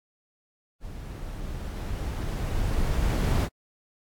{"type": "noise with level ramp", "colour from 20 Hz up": "brown", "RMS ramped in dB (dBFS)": [-39, -21], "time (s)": [0.8, 3.49], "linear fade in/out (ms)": 50, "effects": ["AAC 64 kbps"]}